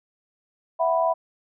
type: chord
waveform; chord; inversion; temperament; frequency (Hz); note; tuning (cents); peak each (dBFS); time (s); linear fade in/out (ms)
sine; E suspended second; none; equal; 659.3 / 740 / 987.8; E5 / F#5 / B5; 0 / 0 / 0; -21 / -26 / -24; 0.79-1.14; 20
effects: none